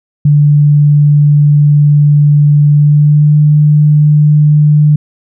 sine tone with pitch glide, 146.83 to 149.66 Hz, D3 to D3, 0 to +33 cents, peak -3 dBFS, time 0.25-4.96 s, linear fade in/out 5 ms, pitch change +33 cents, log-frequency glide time 2.72-3.37 s, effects none

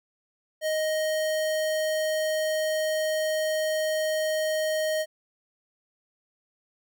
square tone, 624 Hz, D#5, 5 cents sharp, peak -25 dBFS, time 0.61-5.06 s, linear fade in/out 50 ms, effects none

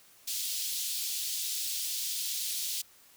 pink high-pass noise, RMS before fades -34 dBFS, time 0.27-2.82 s, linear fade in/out 10 ms, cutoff 3500 Hz, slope 24 dB/octave, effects white hiss -59 dBFS RMS until 3.16 s

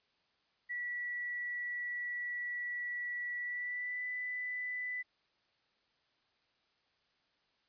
sine tone with pitch glide, 1946 to 1991.5 Hz, B6 to B6, -26 to +14 cents, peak -36 dBFS, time 0.69-5.03 s, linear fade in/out 20 ms, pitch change +40 cents, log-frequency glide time 3.38-4.06 s, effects white hiss -75 dBFS RMS until 7.68 s + resampled to 11025 Hz

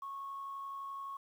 sine tone with amplitude modulation, 1100 Hz, C#6, 14 cents flat, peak -38 dBFS, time 0.02-1.17 s, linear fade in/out 5 ms, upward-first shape sine, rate 71.7 Hz, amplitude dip 30%, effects tanh soft clip ceiling -35 dBFS + 11-bit

